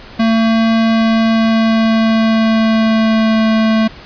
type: tone with pitch glide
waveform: square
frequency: 225.2 to 220.9 Hz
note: A3 to A3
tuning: +40 to +7 cents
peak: -10 dBFS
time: 0.19-3.88 s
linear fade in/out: 10 ms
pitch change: -33 cents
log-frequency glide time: 0.95-3.47 s
effects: pink hiss -35 dBFS RMS until 4.05 s + resampled to 11025 Hz